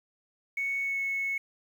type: tone with pitch glide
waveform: sine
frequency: 2217 to 2199 Hz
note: C#7 to C#7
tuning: 0 to -14 cents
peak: -27 dBFS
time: 0.57-1.38 s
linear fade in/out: 5 ms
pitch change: -14 cents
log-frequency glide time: 0.82-1 s
effects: tanh soft clip ceiling -23 dBFS + 9-bit